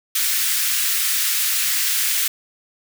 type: high-pass noise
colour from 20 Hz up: white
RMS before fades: -20 dBFS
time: 0.15-2.28 s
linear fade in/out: 5 ms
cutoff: 1500 Hz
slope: 24 dB/octave
effects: none